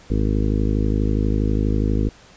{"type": "harmonic tone", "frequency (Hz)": 52.3, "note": "G#1", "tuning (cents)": 13, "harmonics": [1, 2, 3, 4, 5, 6, 7, 8, 9], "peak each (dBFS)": [-20, -23, -30, -26, -26, -29, -32, -33, -33], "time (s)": [0.1, 2.09], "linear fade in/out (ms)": 5, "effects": ["pink hiss -48 dBFS RMS until 2.36 s", "resampled to 16000 Hz"]}